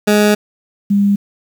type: tone pair in turn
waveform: 20% pulse / sine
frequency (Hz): 208.9 / 201.3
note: G#3 / G3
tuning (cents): +10 / +46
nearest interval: minor second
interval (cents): 64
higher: first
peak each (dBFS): -4 / -9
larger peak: first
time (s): 0.07-0.35 / 0.9-1.16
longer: first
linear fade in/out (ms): 10
effects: 7-bit